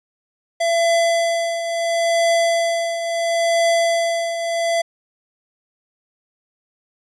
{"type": "tone with tremolo", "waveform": "square", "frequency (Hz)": 673, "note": "E5", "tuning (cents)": 36, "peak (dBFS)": -14, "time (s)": [0.6, 4.82], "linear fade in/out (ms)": 10, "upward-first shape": "triangle", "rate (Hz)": 0.73, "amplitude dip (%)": 65, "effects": ["resampled to 22050 Hz"]}